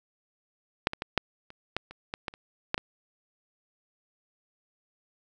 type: clicks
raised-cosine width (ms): 0.3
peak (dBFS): -6 / -17 / -16 / -6 / -30 / -12 / -28 / -16 / -15 / -30 / -9 / -15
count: 12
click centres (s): 0.871 / 0.934 / 1.021 / 1.177 / 1.504 / 1.766 / 1.91 / 2.139 / 2.282 / 2.339 / 2.744 / 2.779
effects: none